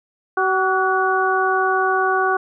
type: harmonic tone with a mistuned harmonic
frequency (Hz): 378.7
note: F#4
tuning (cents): +40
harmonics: 1 / 2 / 3 / 4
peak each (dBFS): -21 / -21 / -21 / -21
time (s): 0.37-2.37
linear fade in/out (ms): 5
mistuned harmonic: 4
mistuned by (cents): -49
effects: none